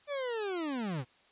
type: linear sweep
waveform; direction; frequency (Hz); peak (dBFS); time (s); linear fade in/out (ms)
40% pulse; down; 593 to 114.2; -32; 0.07-1.05; 50
effects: white hiss -64 dBFS RMS until 1.31 s + resampled to 8000 Hz